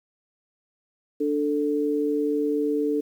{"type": "tone pair together", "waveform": "sine", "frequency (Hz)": [293.7, 442], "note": ["D4", "A4"], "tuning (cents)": [0, 8], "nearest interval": "perfect fifth", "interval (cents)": 708, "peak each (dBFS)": -24, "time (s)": [1.2, 3.01], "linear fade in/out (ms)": 10, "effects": ["9-bit"]}